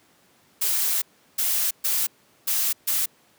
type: noise bursts at uneven times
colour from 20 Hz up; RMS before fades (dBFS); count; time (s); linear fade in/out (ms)
blue; -23; 5; 0.61-1.02 / 1.38-1.71 / 1.84-2.07 / 2.47-2.73 / 2.87-3.06; 10
effects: pink hiss -59 dBFS RMS until 3.38 s + high-pass 150 Hz 12 dB/octave